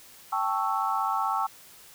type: chord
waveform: sine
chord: A dominant seventh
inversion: third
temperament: equal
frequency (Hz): 784 / 880 / 1108.7 / 1318.5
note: G5 / A5 / C#6 / E6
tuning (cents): 0 / 0 / 0 / 0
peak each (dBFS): -30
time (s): 0.32-1.47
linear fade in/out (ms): 10
effects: white hiss -51 dBFS RMS until 1.94 s